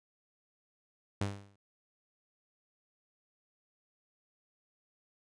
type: tone with exponential decay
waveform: sawtooth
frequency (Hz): 100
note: G2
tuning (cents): +35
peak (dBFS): -25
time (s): 1.21-1.56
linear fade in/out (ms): 5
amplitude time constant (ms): 76
effects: resampled to 22050 Hz